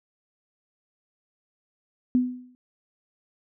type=tone with exponential decay; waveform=sine; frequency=250 Hz; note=B3; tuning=21 cents sharp; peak=-15 dBFS; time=2.15-2.55 s; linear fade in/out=0 ms; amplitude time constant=86 ms; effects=none